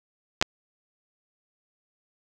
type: clicks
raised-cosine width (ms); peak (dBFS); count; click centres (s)
0.2; -3; 2; 0.414 / 0.425
effects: none